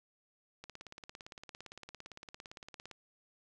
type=click train; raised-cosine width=0.2 ms; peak=-30 dBFS; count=41; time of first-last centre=0.64-2.913 s; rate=17.6 Hz; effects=none